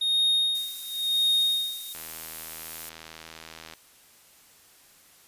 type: tone with tremolo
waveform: triangle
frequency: 3713 Hz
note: A#7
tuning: 8 cents flat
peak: -18 dBFS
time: 0.01-1.93 s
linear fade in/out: 5 ms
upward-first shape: sine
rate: 0.95 Hz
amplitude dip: 90%
type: noise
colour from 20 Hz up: violet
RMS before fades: -36 dBFS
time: 0.55-2.89 s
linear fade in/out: 0 ms
type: click train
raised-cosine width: 0.2 ms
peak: -24 dBFS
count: 145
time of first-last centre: 1.95-3.737 s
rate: 80.6 Hz
effects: white hiss -56 dBFS RMS until 5.27 s + resampled to 32000 Hz

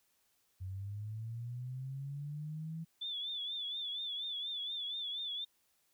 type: linear sweep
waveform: sine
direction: up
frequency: 91.4 to 164.81 Hz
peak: -39 dBFS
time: 0.6-2.85 s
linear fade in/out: 20 ms
type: tone with vibrato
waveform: sine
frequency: 3483 Hz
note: A7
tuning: 18 cents flat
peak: -37 dBFS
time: 3.01-5.45 s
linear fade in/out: 10 ms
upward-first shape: triangle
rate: 4.2 Hz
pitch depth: 91 cents each way
effects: white hiss -75 dBFS RMS until 5.93 s

